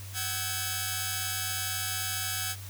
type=tone cluster; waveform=5% pulse; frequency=752 / 1305 / 1604 / 1686 Hz; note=F#5 / E6 / G6 / G#6; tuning=+28 / -18 / +39 / +26 cents; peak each=-25 dBFS; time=0.13-2.56 s; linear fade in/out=50 ms; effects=added 97 Hz sine -40 dBFS peak until 2.69 s + white hiss -47 dBFS RMS until 2.69 s